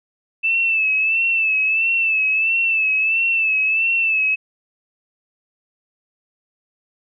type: tone with vibrato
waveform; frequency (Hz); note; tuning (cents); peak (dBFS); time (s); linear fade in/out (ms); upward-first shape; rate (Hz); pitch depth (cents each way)
sine; 2637; E7; 0; -15; 0.43-4.36; 20; sine; 1.5; 54
effects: none